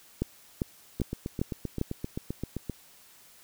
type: two click trains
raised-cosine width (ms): 3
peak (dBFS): -19 / -14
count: 14 / 5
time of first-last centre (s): 1-2.697 / 0.22-1.814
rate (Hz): 7.66 / 2.51
effects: white hiss -56 dBFS RMS until 3.43 s